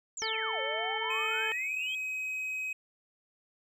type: exponential two-way sweep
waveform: sine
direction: down then up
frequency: 7620 to 519 to 3303 Hz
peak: -36 dBFS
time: 0.17-1.95 s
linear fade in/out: 2 ms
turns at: 0.61 s
type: harmonic tone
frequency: 442.1 Hz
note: A4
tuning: 8 cents sharp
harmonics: 1 / 2 / 3 / 4 / 5 / 7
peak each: -39 / -39 / -41 / -39 / -37 / -37 dBFS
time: 0.22-1.52 s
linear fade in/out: 0 ms
type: tone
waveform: triangle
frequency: 2532 Hz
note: D#7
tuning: 30 cents sharp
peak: -31 dBFS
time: 1.1-2.73 s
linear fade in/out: 5 ms
effects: none